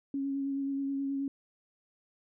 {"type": "tone with vibrato", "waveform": "sine", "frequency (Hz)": 275.5, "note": "C#4", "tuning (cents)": -11, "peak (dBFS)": -30, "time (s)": [0.14, 1.28], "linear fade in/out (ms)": 2, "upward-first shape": "sine", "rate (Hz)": 9.4, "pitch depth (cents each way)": 17, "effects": []}